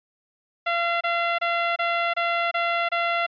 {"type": "tone bursts", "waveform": "15% pulse", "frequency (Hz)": 684, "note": "F5", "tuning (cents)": -36, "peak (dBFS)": -15, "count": 7, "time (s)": [0.66, 3.266], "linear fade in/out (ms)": 10, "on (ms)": 350, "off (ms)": 26, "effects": ["resampled to 11025 Hz"]}